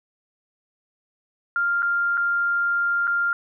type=tone with dropouts; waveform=sine; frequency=1396.9 Hz; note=F6; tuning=in tune; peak=-19 dBFS; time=1.56-3.33 s; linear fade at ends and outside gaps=1 ms; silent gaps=1.822-1.828 / 2.172-2.176 / 3.071-3.076 s; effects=none